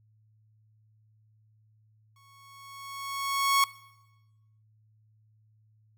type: tone with exponential growth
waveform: sawtooth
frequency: 1105 Hz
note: C#6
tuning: 6 cents flat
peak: -16 dBFS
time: 2.16-3.64 s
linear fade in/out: 2 ms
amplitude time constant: 320 ms
effects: noise-tail reverb RT60 1.0 s tail -19 dB re dry + added 108 Hz sine -61 dBFS peak until 5.97 s